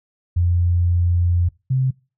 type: tone pair in turn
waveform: sine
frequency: 87.31 / 130.82 Hz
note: F2 / C3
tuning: 0 / 0 cents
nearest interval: perfect fifth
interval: 700 cents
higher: second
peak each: -14 / -15 dBFS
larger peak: first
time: 0.36-1.49 / 1.7-1.91 s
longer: first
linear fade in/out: 10 ms
effects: noise-tail reverb RT60 0.3 s tail -24 dB re dry